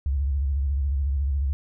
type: tone with vibrato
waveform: sine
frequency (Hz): 69.3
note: C#2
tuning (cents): 0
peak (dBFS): -21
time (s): 0.06-1.53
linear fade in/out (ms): 0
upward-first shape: square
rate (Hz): 14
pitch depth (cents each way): 91
effects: none